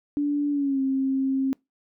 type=tone with pitch glide; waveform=sine; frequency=290 to 267.5 Hz; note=D4 to C4; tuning=-22 to +38 cents; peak=-21 dBFS; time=0.17-1.53 s; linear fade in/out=0 ms; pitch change=-140 cents; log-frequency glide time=0.51-0.81 s; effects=noise-tail reverb RT60 0.2 s tail -25 dB re dry